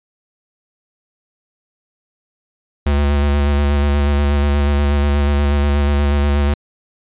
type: tone with vibrato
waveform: square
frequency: 71.8 Hz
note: D2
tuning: 39 cents flat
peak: -13 dBFS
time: 2.86-6.54 s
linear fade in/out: 5 ms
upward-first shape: square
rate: 8.3 Hz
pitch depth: 21 cents each way
effects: resampled to 8000 Hz